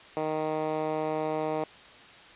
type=tone with band-pass filter; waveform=10% pulse; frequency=155.56 Hz; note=D#3; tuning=in tune; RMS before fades=-30 dBFS; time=0.17-1.64 s; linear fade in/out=0 ms; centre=580 Hz; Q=0.94; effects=white hiss -50 dBFS RMS until 2.35 s + resampled to 8000 Hz